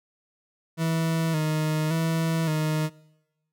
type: tone with vibrato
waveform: 40% pulse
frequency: 159 Hz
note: D#3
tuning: 38 cents sharp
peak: -22 dBFS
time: 0.77-2.9 s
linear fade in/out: 50 ms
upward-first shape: square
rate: 0.88 Hz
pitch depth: 44 cents each way
effects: noise-tail reverb RT60 1.0 s tail -23 dB re dry